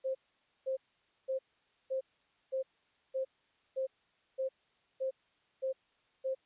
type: tone bursts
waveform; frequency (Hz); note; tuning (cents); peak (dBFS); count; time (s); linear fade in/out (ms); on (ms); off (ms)
sine; 528; C5; +16; -31; 11; 0.04-6.35; 20; 110; 510
effects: white hiss -72 dBFS RMS until 6.45 s + resampled to 8000 Hz